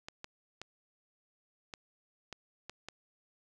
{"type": "clicks", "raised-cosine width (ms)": 0.2, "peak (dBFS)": -25, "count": 7, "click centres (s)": [0.085, 0.244, 0.616, 1.738, 2.327, 2.696, 2.886], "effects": []}